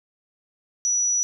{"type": "tone", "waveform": "sine", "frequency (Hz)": 5880, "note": "F#8", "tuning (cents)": -12, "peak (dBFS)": -19, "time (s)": [0.85, 1.23], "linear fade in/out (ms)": 0, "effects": []}